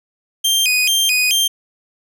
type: tone with vibrato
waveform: sawtooth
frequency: 2808 Hz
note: F7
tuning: 9 cents sharp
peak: -10 dBFS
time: 0.44-1.48 s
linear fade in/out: 10 ms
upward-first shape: square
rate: 2.3 Hz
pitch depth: 210 cents each way
effects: none